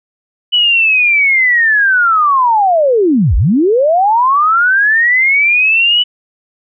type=linear two-way sweep; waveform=sine; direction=down then up; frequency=2981 to 43.01 to 2981 Hz; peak=-7 dBFS; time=0.52-6.04 s; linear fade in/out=20 ms; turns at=3.36 s; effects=none